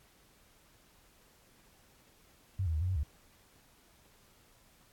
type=tone with pitch steps; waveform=sine; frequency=95.3 / 81.1 / 76.9 / 90.3 / 93.4 / 72.8 Hz; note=G2 / E2 / D#2 / F#2 / F#2 / D2; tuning=-48 / -28 / -20 / -42 / +17 / -15 cents; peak=-29 dBFS; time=2.59-3.034 s; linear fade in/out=5 ms; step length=74 ms; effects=pink hiss -64 dBFS RMS until 4.92 s + AAC 64 kbps